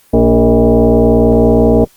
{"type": "tone with frequency modulation", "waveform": "sine", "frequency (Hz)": 116.54, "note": "A#2", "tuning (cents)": 0, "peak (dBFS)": -5, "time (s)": [0.13, 1.85], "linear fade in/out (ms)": 10, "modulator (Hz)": 173, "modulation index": 3, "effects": ["white hiss -48 dBFS RMS until 1.96 s", "Opus 24 kbps"]}